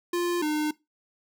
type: tone pair in turn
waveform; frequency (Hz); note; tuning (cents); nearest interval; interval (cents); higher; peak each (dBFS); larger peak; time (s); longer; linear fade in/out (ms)
square; 349.2 / 303.4; F4 / D#4; 0 / -44; major second; 244; first; -25; neither; 0.13-0.42 / 0.42-0.71; neither; 5
effects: noise-tail reverb RT60 0.2 s tail -20 dB re dry